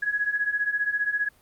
sine beating tone pair, 1663 / 1678 Hz, G#6 / G#6, +2 / +17 cents, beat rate 15 Hz, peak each -28 / -25 dBFS, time 0.02-1.29 s, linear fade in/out 10 ms, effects pink hiss -60 dBFS RMS until 1.41 s + Opus 48 kbps

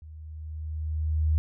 sine tone with level ramp, 77.78 Hz, D#2, in tune, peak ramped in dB -42 to -19 dBFS, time 0.02-1.38 s, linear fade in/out 0 ms, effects none

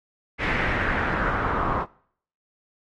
pink noise with low-pass filter sweep, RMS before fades -25 dBFS, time 0.38-1.86 s, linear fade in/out 50 ms, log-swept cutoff 2200 to 1100 Hz, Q 3.4, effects noise-tail reverb RT60 0.6 s tail -23 dB re dry + AAC 32 kbps

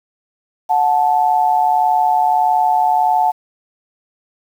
sine tone pair together, 732.4 / 874 Hz, F#5 / A5, -18 / -12 cents, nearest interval minor third, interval 306 cents, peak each -14 dBFS, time 0.69-3.32 s, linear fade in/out 20 ms, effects 7-bit

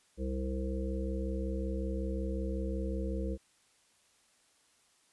harmonic tone, 65.41 Hz, C2, in tune, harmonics 1 / 3 / 5 / 7 / 8, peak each -34 / -39 / -41 / -42 / -43 dBFS, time 0.17-3.38 s, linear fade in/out 50 ms, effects white hiss -68 dBFS RMS until 5.12 s + resampled to 24000 Hz

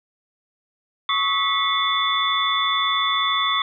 sine tone cluster, 1110 / 1281 / 1968 / 2161 / 3478 Hz, C#6 / E6 / B6 / C#7 / A7, +2 / -50 / -7 / -45 / -21 cents, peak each -22 / -28 / -29 / -29 / -22 dBFS, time 1.09-3.62 s, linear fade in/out 2 ms, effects none

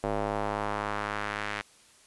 square tone with band-pass filter sweep, 51.91 Hz, G#1, in tune, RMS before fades -32 dBFS, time 0.03-1.62 s, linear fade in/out 10 ms, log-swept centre 610 to 2000 Hz, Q 1.4, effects white hiss -58 dBFS RMS until 2.06 s + resampled to 24000 Hz

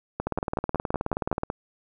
two click trains, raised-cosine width 1 ms, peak -13 / -12 dBFS, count 8 / 23, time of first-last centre 0.2-1.501 / 0.27-1.434 s, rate 5.38 / 18.9 Hz, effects none

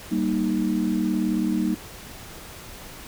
sine chord, Eb major, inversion first, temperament just, 194.45 / 233.3 / 311.1 Hz, G3 / Bb3 / Eb4, -14 / +2 / 0 cents, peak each -25 dBFS, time 0.11-1.75 s, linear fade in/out 10 ms, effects pink hiss -41 dBFS RMS until 3.07 s

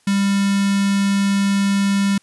square tone with notch filter, 198.3 Hz, G3, 20 cents sharp, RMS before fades -17 dBFS, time 0.07-2.18 s, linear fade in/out 5 ms, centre 640 Hz, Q 0.71, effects white hiss -58 dBFS RMS until 2.22 s + resampled to 24000 Hz

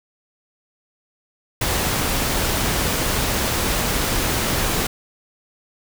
pink noise, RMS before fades -21 dBFS, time 1.61-4.87 s, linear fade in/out 5 ms, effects none

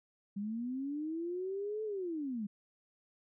sine linear two-way sweep, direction up then down, 196 to 438.6 to 196 Hz, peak -35 dBFS, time 0.36-2.47 s, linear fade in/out 10 ms, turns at 1.84 s, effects none

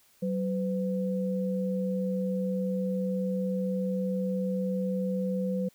sine tone pair together, 188.34 / 505 Hz, F#3 / B4, +31 / +39 cents, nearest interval octave + perfect fourth, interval 1708 cents, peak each -28 / -32 dBFS, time 0.22-5.69 s, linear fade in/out 10 ms, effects white hiss -63 dBFS RMS until 5.74 s

